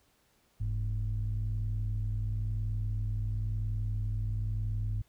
sine tone pair together, 44.23 / 105.2 Hz, F1 / G#2, +23 / +23 cents, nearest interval octave + minor third, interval 1500 cents, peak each -32 / -30 dBFS, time 0.6-5.02 s, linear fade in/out 10 ms, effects tanh soft clip ceiling -25 dBFS + pink hiss -69 dBFS RMS until 5.08 s

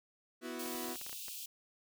sawtooth chord, B suspended fourth, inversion none, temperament equal, 246.9 / 329.6 / 370 Hz, B3 / E4 / F#4, 0 / 0 / 0 cents, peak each -40 / -41 / -41 dBFS, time 0.41-0.97 s, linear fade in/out 50 ms
white high-pass noise, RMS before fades -45 dBFS, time 0.59-1.46 s, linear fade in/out 5 ms, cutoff 2500 Hz, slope 96 dB/octave
clicks, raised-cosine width 0.3 ms, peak -32 dBFS, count 10, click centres 0.661 / 0.752 / 0.843 / 0.886 / 0.957 / 1.014 / 1.065 / 1.095 / 1.129 / 1.283 s
effects none

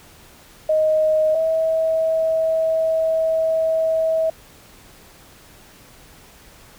sine tone pair in turn, 624 / 644.5 Hz, D#5 / E5, +5 / -39 cents, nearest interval minor second, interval 56 cents, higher second, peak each -14 / -16 dBFS, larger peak first, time 0.69-1.35 / 1.35-4.3 s, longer second, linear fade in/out 5 ms, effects pink hiss -47 dBFS RMS until 6.78 s

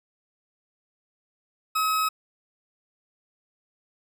40% pulse tone, 1278 Hz, D#6, 46 cents sharp, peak -21 dBFS, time 1.75-2.09 s, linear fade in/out 10 ms, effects none

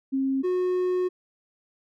sine / triangle tone pair in turn, 268.2 / 364.3 Hz, C4 / F#4, +43 / -27 cents, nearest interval perfect fourth, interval 530 cents, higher second, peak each -22 / -20 dBFS, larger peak second, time 0.12-0.43 / 0.43-1.09 s, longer second, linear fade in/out 20 ms, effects none

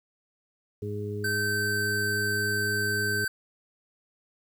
harmonic tone, 103.7 Hz, G#2, 2 cents flat, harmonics 1 / 2 / 3 / 4, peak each -33 / -39 / -42 / -34 dBFS, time 0.82-3.25 s, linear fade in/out 5 ms
square tone, 1546 Hz, G6, 24 cents flat, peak -27 dBFS, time 1.24-3.28 s, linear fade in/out 5 ms
effects 10-bit

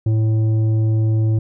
sine tone with tanh clipping, 110 Hz, A2, in tune, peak -15 dBFS, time 0.06-1.39 s, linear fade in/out 5 ms, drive 8 dB, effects none

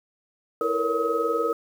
sine tone cluster, 327.8 / 453.2 / 473.3 / 560 / 1272 Hz, E4 / A#4 / A#4 / C#5 / D#6, -10 / -49 / +26 / +18 / +38 cents, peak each -32 / -27 / -26 / -32 / -27 dBFS, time 0.61-1.53 s, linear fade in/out 2 ms, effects 8-bit

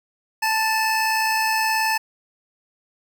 25% pulse tone pair together, 881.3 / 2585 Hz, A5 / E7, +3 / -34 cents, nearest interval octave + perfect fifth, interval 1863 cents, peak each -16 / -22 dBFS, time 0.42-1.98 s, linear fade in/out 10 ms, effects none

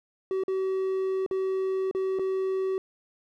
triangle tone with dropouts, 380.4 Hz, F#4, 48 cents sharp, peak -23 dBFS, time 0.31-2.78 s, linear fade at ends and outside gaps 1 ms, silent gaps 0.436-0.481 / 1.263-1.311 / 1.912-1.949 / 2.188-2.194 s, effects none

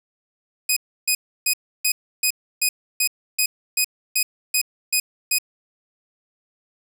10% pulse tone bursts, 2500 Hz, D#7, 8 cents sharp, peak -8 dBFS, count 13, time 0.69-5.385 s, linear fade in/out 5 ms, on 75 ms, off 310 ms, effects 8-bit

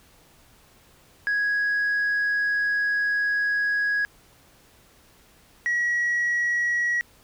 sine tone pair in turn, 1661.2 / 1916.2 Hz, G#6 / A#6, 0 / +47 cents, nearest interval major second, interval 247 cents, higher second, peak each -19 dBFS, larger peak neither, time 1.27-4.05 / 5.66-7.01 s, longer first, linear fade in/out 0 ms, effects tanh soft clip ceiling -19 dBFS + pink hiss -56 dBFS RMS until 7.23 s

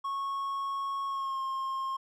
triangle tone with pitch glide, 1100 to 1068.1 Hz, C#6 to C6, -14 to +35 cents, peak -29 dBFS, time 0.04-1.97 s, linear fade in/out 10 ms, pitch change -51 cents, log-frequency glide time 1.06-1.41 s, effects none

